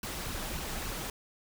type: noise with flanger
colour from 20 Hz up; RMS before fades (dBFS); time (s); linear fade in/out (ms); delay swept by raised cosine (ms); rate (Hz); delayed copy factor
pink; -37; 0.03-1.1; 2; 0.69 to 6.39; 3.6; +0.65
effects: none